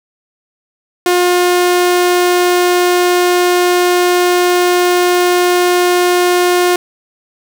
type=tone; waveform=sawtooth; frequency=356.6 Hz; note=F4; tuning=36 cents sharp; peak=-5 dBFS; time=1.06-6.76 s; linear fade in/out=2 ms; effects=none